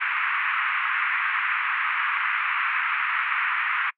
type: band-pass noise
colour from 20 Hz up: pink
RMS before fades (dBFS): -25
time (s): 0-3.91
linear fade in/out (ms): 20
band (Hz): 1100 to 2500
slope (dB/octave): 48
effects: noise-tail reverb RT60 0.1 s tail -26 dB re dry